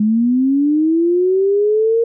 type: linear sweep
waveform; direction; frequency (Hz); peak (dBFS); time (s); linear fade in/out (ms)
sine; up; 207.7 to 466.2; -11; 0-2.04; 5
effects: none